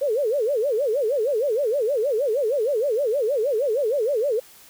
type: tone with vibrato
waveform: sine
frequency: 498.9 Hz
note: B4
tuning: 17 cents sharp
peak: -19 dBFS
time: 0.01-4.4 s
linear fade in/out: 10 ms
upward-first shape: sine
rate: 6.4 Hz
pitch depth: 290 cents each way
effects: white hiss -49 dBFS RMS until 4.69 s